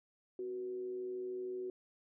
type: tone with frequency modulation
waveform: sine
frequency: 371.8 Hz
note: F#4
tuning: 8 cents sharp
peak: -38 dBFS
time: 0.39-1.7 s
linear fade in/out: 2 ms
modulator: 113 Hz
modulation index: 0.28
effects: none